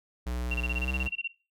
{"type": "tone with pitch glide", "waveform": "square", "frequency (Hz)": [61, 64.55], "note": ["B1", "C2"], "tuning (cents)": [-21, -23], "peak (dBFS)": -31, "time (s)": [0.26, 1.08], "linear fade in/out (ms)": 10, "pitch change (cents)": 98, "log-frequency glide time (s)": [0.73, 0.92]}
{"type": "tone bursts", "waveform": "sine", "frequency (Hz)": 2745, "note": "F7", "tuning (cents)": -31, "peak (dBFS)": -28, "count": 13, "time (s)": [0.51, 1.276], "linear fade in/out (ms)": 5, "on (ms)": 34, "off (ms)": 27}
{"effects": ["noise-tail reverb RT60 0.3 s tail -18 dB re dry"]}